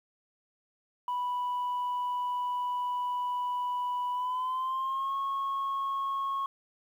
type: tone with pitch glide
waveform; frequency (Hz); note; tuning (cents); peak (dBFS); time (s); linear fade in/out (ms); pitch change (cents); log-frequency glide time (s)
sine; 986 to 1094; B5 to C#6; -3 to -23; -27; 1.08-6.46; 2; +180; 4.12-5.16
effects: tanh soft clip ceiling -27 dBFS + 10-bit